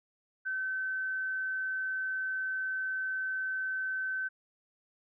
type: tone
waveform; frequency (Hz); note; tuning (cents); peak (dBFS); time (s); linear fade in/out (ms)
sine; 1532; G6; -40; -31; 0.45-4.29; 20
effects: none